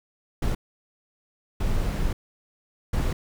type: noise bursts at uneven times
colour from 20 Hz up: brown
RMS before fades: -24 dBFS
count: 3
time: 0.42-0.55 / 1.6-2.13 / 2.93-3.13 s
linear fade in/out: 5 ms
effects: none